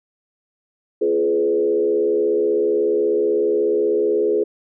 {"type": "tone with frequency modulation", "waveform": "sine", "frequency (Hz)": 420.7, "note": "G#4", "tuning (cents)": 22, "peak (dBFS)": -15, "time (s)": [1.01, 4.44], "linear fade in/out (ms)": 10, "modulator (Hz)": 74.9, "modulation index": 0.97, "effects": []}